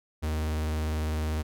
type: tone with vibrato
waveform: 45% pulse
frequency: 77.78 Hz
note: D#2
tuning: in tune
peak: -27 dBFS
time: 0.22-1.43 s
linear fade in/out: 20 ms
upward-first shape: square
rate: 20 Hz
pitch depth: 43 cents each way
effects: none